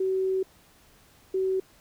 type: tone pair in turn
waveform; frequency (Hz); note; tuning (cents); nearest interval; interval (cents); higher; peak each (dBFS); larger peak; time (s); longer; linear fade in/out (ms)
sine; 378.9 / 378.9; F#4 / F#4; +41 / +41; unison; 0; neither; -23; neither; 0-0.43 / 1.34-1.6; first; 5
effects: pink hiss -58 dBFS RMS until 1.8 s